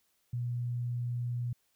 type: tone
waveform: sine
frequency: 121.2 Hz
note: B2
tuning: 32 cents flat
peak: -31 dBFS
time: 0.33-1.53 s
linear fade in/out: 5 ms
effects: white hiss -74 dBFS RMS until 1.75 s